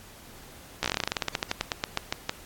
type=slowing click train; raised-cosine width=0.2 ms; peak=-8 dBFS; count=24; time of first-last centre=0.83-2.294 s; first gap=14 ms; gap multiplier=1.12; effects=pink hiss -49 dBFS RMS until 2.45 s + AAC 64 kbps